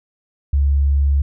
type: tone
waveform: sine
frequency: 70.2 Hz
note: C#2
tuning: 22 cents sharp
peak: -12 dBFS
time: 0.53-1.22 s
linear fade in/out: 5 ms
effects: none